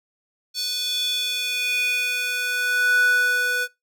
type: tone with high-pass filter sweep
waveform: square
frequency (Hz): 493.9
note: B4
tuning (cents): 0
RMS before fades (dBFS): -22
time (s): 0.54-3.68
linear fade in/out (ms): 50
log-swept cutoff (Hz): 4300 to 1100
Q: 5
effects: noise-tail reverb RT60 0.2 s tail -22 dB re dry